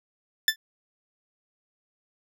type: tone with exponential decay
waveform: 20% pulse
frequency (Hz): 1760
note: A6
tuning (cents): 0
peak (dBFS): -9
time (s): 0.48-0.56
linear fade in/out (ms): 2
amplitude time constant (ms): 16
effects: none